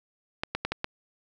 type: clicks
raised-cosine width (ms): 0.3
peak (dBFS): -12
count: 5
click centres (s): 0.435 / 0.55 / 0.65 / 0.72 / 0.844
effects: none